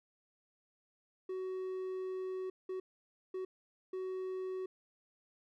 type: tone bursts at uneven times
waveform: triangle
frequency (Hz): 374.1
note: F#4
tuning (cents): +19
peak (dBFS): -35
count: 4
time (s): 1.29-2.5 / 2.69-2.8 / 3.34-3.45 / 3.93-4.66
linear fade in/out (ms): 5
effects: none